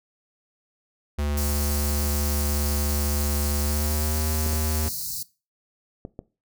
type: tone with pitch glide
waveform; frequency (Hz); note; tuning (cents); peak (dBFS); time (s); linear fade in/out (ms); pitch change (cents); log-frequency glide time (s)
square; 73 to 77.21; D2 to D#2; -10 to -13; -24; 1.18-4.89; 10; +97; 3.6-4.21
type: band-stop noise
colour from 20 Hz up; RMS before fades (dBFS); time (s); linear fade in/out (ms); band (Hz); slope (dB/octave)
white; -31; 1.37-5.23; 5; 210 to 4100; 96
type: clicks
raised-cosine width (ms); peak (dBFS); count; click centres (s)
2; -21; 5; 4.464 / 4.532 / 4.862 / 6.051 / 6.191
effects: noise-tail reverb RT60 0.3 s tail -19 dB re dry